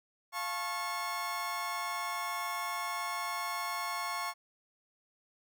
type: chord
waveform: 30% pulse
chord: F augmented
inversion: none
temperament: just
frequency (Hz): 698.5 / 873.1 / 1091.3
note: F5 / A5 / C#6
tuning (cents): 0 / -14 / -27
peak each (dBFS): -39 / -39 / -33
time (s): 0.32-4.34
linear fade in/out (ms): 50
effects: none

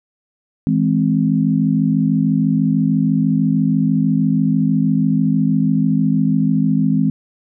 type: chord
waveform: sine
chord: E augmented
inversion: none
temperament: equal with one note detuned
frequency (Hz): 161.52 / 207.7 / 261.6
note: E3 / G#3 / B#3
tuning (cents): -35 / 0 / 0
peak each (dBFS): -17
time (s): 0.67-7.1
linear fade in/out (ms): 0
effects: none

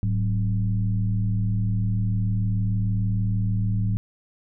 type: tone with frequency modulation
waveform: sine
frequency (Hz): 106.2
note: G#2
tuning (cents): +39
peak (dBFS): -20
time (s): 0.03-3.97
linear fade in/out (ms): 0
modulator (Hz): 79.6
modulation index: 0.78
effects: none

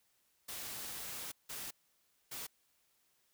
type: noise bursts at uneven times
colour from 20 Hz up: white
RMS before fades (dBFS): -44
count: 3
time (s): 0.48-1.32 / 1.49-1.71 / 2.31-2.47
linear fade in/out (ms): 10
effects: white hiss -75 dBFS RMS until 3.33 s

